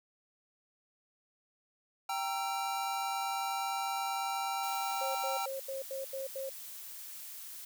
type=chord; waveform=square; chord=E diminished; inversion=first; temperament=equal with one note detuned; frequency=784 / 932.3 / 1344.7 Hz; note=G5 / Bb5 / E6; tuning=0 / 0 / +34 cents; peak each=-36 / -40 / -40 dBFS; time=2.09-5.46 s; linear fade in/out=5 ms
type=noise; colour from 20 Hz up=blue; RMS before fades=-46 dBFS; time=4.63-7.65 s; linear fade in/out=5 ms
type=tone bursts; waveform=sine; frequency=538 Hz; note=C5; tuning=48 cents sharp; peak=-36 dBFS; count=7; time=5.01-6.494 s; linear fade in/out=5 ms; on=140 ms; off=84 ms
effects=none